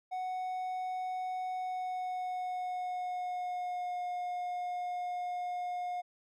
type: tone with pitch glide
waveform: triangle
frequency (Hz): 740 to 716.9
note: F#5 to F5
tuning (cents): 0 to +45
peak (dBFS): -32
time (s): 0.11-6.02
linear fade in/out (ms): 20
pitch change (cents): -55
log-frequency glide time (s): 1.54-4.03
effects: none